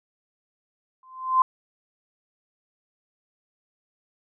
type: tone with exponential growth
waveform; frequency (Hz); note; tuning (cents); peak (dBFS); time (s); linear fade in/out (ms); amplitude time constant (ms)
sine; 1037; C6; -16; -12; 1.03-1.42; 2; 84
effects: none